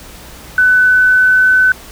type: tone with pitch glide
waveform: sine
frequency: 1500 to 1511.3 Hz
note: F#6 to F#6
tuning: +23 to +36 cents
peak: -6 dBFS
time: 0.58-1.72 s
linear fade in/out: 2 ms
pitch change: +13 cents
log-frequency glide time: 0.7-1.5 s
effects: added 60 Hz sine -40 dBFS peak until 1.91 s + pink hiss -35 dBFS RMS until 1.91 s